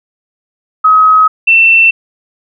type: tone pair in turn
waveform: sine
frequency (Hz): 1271 / 2685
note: D#6 / E7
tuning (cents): +36 / +31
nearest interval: octave + minor second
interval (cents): 1295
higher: second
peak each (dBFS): -3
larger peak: neither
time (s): 0.84-1.28 / 1.47-1.91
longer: neither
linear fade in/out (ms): 10
effects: none